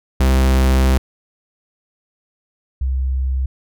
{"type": "tone pair in turn", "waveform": ["45% pulse", "sine"], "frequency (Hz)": [65.41, 65.41], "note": ["C2", "C2"], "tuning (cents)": [0, 0], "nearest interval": "unison", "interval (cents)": 0, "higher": "neither", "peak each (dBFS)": [-11, -16], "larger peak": "first", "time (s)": [[0.2, 0.98], [2.81, 3.46]], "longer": "first", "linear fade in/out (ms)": 5, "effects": []}